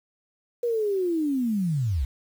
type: linear sweep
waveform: sine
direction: down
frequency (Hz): 485.7 to 57.8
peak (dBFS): -22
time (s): 0.63-2.05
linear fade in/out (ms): 5
effects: 8-bit